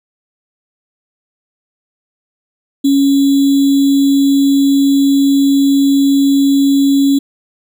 sine tone with sample-and-hold, 277.2 Hz, C#4, in tune, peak -7 dBFS, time 2.84-7.19 s, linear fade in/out 10 ms, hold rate 3675 Hz, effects none

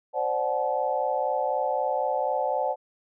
sine chord, D dominant seventh, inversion third, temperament equal with one note detuned, 523.3 / 587.3 / 740 / 862.9 Hz, C5 / D5 / F#5 / A5, 0 / 0 / 0 / -34 cents, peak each -29 dBFS, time 0.13-2.76 s, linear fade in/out 50 ms, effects none

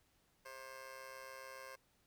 15% pulse tone with amplitude modulation, 531 Hz, C5, 25 cents sharp, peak -40 dBFS, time 0.45-1.76 s, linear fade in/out 10 ms, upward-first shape sine, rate 127 Hz, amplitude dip 75%, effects pink hiss -75 dBFS RMS until 2.06 s

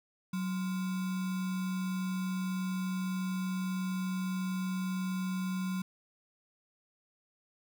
sine tone with sample-and-hold, 185.8 Hz, F#3, 7 cents sharp, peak -31 dBFS, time 0.33-5.82 s, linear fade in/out 5 ms, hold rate 1225 Hz, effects none

